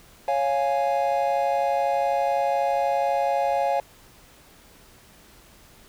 triangle chord, Db major, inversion none, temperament equal, 554.4 / 698.5 / 830.6 Hz, Db5 / F5 / Ab5, 0 / 0 / 0 cents, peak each -23 dBFS, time 0.28-3.8 s, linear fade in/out 2 ms, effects pink hiss -52 dBFS RMS until 5.88 s

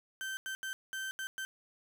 35% pulse tone bursts at uneven times, 1551 Hz, G6, 19 cents flat, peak -35 dBFS, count 6, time 0.21-0.37 / 0.46-0.55 / 0.63-0.73 / 0.93-1.11 / 1.19-1.27 / 1.38-1.45 s, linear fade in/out 0 ms, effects none

